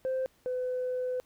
sine tone pair in turn, 521 / 504.4 Hz, C5 / B4, -7 / +36 cents, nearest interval minor second, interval 57 cents, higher first, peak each -26 / -28 dBFS, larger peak first, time 0.05-0.26 / 0.46-1.2 s, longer second, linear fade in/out 0 ms, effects tanh soft clip ceiling -26 dBFS + pink hiss -66 dBFS RMS until 1.25 s

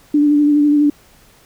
sine tone with vibrato, 293.7 Hz, D4, in tune, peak -9 dBFS, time 0.14-0.9 s, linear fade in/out 5 ms, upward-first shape sine, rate 12 Hz, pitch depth 24 cents each way, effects pink hiss -49 dBFS RMS until 1.45 s

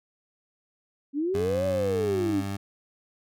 sine linear two-way sweep, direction up then down, 269.2 to 574 to 269.2 Hz, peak -24 dBFS, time 1.13-2.44 s, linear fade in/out 50 ms, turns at 1.66 s
20% pulse tone with pitch glide, 92.5 to 99.14 Hz, F#2 to G2, 0 to +20 cents, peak -25 dBFS, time 1.34-2.57 s, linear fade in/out 10 ms, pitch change +120 cents, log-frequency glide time 1.62-2.04 s
effects none

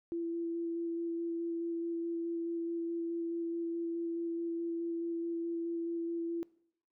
sine tone with vibrato, 336.3 Hz, E4, 35 cents sharp, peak -33 dBFS, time 0.12-6.43 s, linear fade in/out 0 ms, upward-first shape square, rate 4.7 Hz, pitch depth 8 cents each way, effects noise-tail reverb RT60 0.7 s tail -22 dB re dry

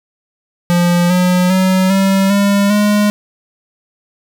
square tone with pitch steps, 174.61 / 180.77 / 187.14 / 193.74 / 200.6 / 207.6 Hz, F3 / F#3 / F#3 / G3 / G3 / G#3, 0 / -40 / +20 / -20 / +40 / 0 cents, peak -10 dBFS, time 0.7-3.1 s, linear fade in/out 0 ms, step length 400 ms, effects none

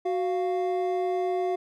triangle tone pair together, 370 / 698.5 Hz, F#4 / F5, 0 / 0 cents, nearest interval major seventh, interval 1100 cents, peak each -24 / -27 dBFS, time 0.05-1.56 s, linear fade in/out 10 ms, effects none

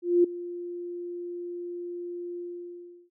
sine tone with ADSR envelope, 350 Hz, F4, 4 cents sharp, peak -15 dBFS, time 0.02-3.1 s, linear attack 220 ms, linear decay 7 ms, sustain -18 dB, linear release 720 ms, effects none

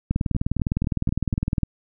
two click trains, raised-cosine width 5 ms, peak -16 / -9 dBFS, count 5 / 31, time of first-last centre 0.35-1.338 / 0.11-1.633 s, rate 4.05 / 19.7 Hz, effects none

